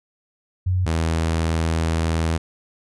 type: tone pair in turn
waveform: sine / sawtooth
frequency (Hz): 91.8 / 81.48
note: F#2 / E2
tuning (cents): -13 / -20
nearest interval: major second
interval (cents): 207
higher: first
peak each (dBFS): -17 / -15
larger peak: second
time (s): 0.66-0.86 / 0.86-2.38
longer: second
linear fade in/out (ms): 10
effects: resampled to 24000 Hz